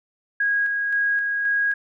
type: tone with tremolo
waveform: sine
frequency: 1644 Hz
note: G#6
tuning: 18 cents flat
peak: -18 dBFS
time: 0.4-1.74 s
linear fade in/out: 5 ms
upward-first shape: square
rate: 1.9 Hz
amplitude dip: 30%
effects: none